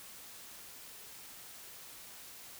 silence, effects white hiss -51 dBFS RMS until 2.59 s

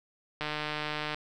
click train, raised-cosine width 0.3 ms, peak -17 dBFS, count 112, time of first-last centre 0.41-1.145 s, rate 151 Hz, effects none

